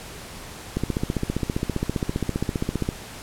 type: click train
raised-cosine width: 3 ms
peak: -10 dBFS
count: 33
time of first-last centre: 0.77-2.889 s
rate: 15.1 Hz
effects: pink hiss -39 dBFS RMS until 3.22 s + low-pass 12000 Hz 12 dB/octave